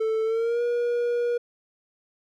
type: tone with pitch glide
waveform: triangle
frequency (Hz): 441.7 to 478.9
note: A4 to A#4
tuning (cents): +7 to +47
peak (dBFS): -20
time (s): 0-1.38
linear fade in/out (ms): 10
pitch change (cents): +140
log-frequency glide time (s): 0.24-0.62
effects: none